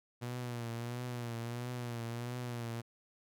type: tone with vibrato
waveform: sawtooth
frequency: 119.9 Hz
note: A#2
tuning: 49 cents sharp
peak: -34 dBFS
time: 0.21-2.82 s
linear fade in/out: 20 ms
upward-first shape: triangle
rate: 1.5 Hz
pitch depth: 68 cents each way
effects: none